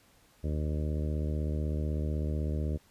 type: harmonic tone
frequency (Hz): 76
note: D#2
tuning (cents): -40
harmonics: 1 / 2 / 3 / 4 / 5 / 6 / 7 / 8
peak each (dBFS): -30 / -36 / -40 / -42 / -44 / -46 / -47 / -48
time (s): 0.43-2.78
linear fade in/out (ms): 20
effects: pink hiss -63 dBFS RMS until 2.9 s + resampled to 32000 Hz